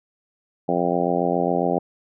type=harmonic tone; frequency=87.31 Hz; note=F2; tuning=in tune; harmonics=2 / 3 / 4 / 5 / 6 / 7 / 8 / 9; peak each=-27 / -27 / -27 / -27 / -27 / -27 / -27 / -27 dBFS; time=0.68-1.79 s; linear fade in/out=10 ms; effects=none